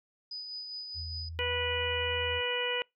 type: tone with tremolo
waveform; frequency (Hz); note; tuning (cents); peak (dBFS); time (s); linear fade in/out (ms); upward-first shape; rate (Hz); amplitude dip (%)
sine; 4978; D#8; 0; -36; 0.31-1.29; 5; sine; 4.9; 35
type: tone with pitch glide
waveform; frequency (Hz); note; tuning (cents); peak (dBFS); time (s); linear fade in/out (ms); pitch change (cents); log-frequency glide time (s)
sine; 82.3 to 83.21; E2 to E2; -2 to +17; -38; 0.94-2.42; 50; +19; 1.32-1.46
type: harmonic tone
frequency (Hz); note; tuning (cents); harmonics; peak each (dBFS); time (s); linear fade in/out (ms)
490; B4; -14; 1 / 2 / 3 / 4 / 5 / 6; -34 / -40 / -40 / -37 / -36 / -34; 1.39-2.82; 0
effects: noise-tail reverb RT60 0.2 s tail -26 dB re dry